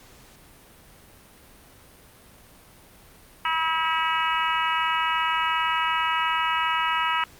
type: harmonic tone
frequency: 322.7 Hz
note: E4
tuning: 37 cents flat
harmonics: 3 / 4 / 5 / 6 / 7 / 8 / 9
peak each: -26 / -26 / -32 / -32 / -33 / -33 / -31 dBFS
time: 3.45-7.24 s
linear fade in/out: 2 ms
effects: pink hiss -51 dBFS RMS until 7.39 s + Opus 48 kbps